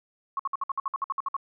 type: tone bursts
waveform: sine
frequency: 1096 Hz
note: C#6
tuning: 20 cents flat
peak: -25 dBFS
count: 13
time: 0.37-1.366 s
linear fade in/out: 2 ms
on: 24 ms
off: 57 ms
effects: none